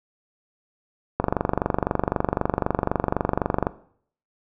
click train, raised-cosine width 1 ms, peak -6 dBFS, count 60, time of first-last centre 1.2-3.669 s, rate 23.9 Hz, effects noise-tail reverb RT60 0.6 s tail -17 dB re dry

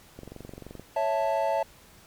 click train, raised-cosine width 2 ms, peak -27 dBFS, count 15, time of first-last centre 0.19-0.796 s, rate 23.1 Hz
triangle chord, A major, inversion first, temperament equal, 554.4 / 659.3 / 880 Hz, C#5 / E5 / A5, 0 / 0 / 0 cents, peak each -27 / -25 / -26 dBFS, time 0.96-1.63 s, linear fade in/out 5 ms
effects pink hiss -54 dBFS RMS until 2.06 s + MP3 96 kbps

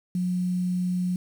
sine tone with quantisation, 180.6 Hz, F#3, 42 cents flat, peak -23 dBFS, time 0.15-1.16 s, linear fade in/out 2 ms, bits 8, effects none

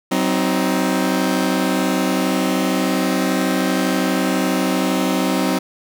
sawtooth chord, C diminished, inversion second, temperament just, 188.37 / 261.6 / 314 Hz, Gb3 / C4 / Eb4, +31 / 0 / +16 cents, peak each -17 / -16 / -18 dBFS, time 0.11-5.59 s, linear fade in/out 10 ms, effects none

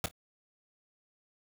pink noise with echo, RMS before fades -31 dBFS, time 0.04-0.06 s, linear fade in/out 2 ms, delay 26 ms, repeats 2, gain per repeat -14 dB, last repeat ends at 0.112 s, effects none

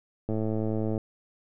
click train, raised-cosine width 2 ms, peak -17 dBFS, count 76, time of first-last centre 0.29-0.978 s, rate 109 Hz, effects none

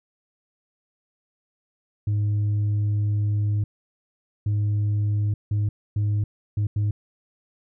sine tone bursts at uneven times, 104 Hz, G#2, 3 cents sharp, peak -17 dBFS, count 6, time 2.07-3.64 / 4.46-5.34 / 5.51-5.69 / 5.96-6.24 / 6.57-6.67 / 6.76-6.91 s, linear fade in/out 5 ms, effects tanh soft clip ceiling -19 dBFS

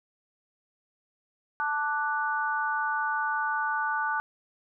sine chord, D major, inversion second, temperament equal, 880 / 1174.7 / 1480 Hz, A5 / D6 / F#6, 0 / 0 / 0 cents, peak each -30 / -32 / -29 dBFS, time 1.6-4.2 s, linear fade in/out 0 ms, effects none

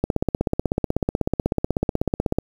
click train, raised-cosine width 2 ms, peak -6 dBFS, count 39, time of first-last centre 0.04-2.386 s, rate 16.2 Hz, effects 7-bit

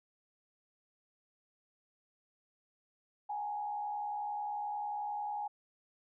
sine tone with frequency modulation, 830.6 Hz, G#5, in tune, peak -35 dBFS, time 3.29-5.48 s, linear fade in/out 10 ms, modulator 71.2 Hz, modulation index 0.55, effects none

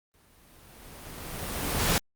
pink noise with exponential growth, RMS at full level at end -23 dBFS, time 0.14-1.98 s, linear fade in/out 0 ms, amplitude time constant 400 ms, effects Opus 32 kbps

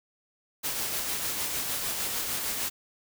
white noise with tremolo, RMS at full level -30 dBFS, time 0.63-2.7 s, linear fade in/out 20 ms, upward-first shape sine, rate 6.6 Hz, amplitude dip 30%, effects none

